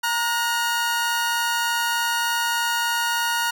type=tone pair together; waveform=sawtooth; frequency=932.3 / 1440.1 Hz; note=A#5 / F#6; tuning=0 / -47 cents; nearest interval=minor sixth; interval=753 cents; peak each=-20 dBFS; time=0.03-3.51 s; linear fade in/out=10 ms; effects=none